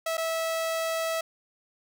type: tone with dropouts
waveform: sawtooth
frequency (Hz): 652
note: E5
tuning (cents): -19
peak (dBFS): -23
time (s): 0.06-1.21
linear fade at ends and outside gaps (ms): 5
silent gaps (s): 0.171-0.178
effects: none